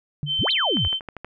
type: tone with exponential decay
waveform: sine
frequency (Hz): 146.3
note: D3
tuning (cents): -6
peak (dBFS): -21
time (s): 0.23-0.43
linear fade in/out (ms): 0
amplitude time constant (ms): 43
type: tone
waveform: sine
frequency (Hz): 3092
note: G7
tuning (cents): -24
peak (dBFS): -21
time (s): 0.26-1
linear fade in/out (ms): 50
type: exponential two-way sweep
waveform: sine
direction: up then down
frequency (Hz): 65.41 to 4435 to 65.41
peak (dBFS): -22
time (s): 0.39-0.88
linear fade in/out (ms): 5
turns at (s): 0.51
type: click train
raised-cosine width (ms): 0.5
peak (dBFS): -19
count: 7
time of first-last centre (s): 0.77-1.246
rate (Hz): 12.6
effects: none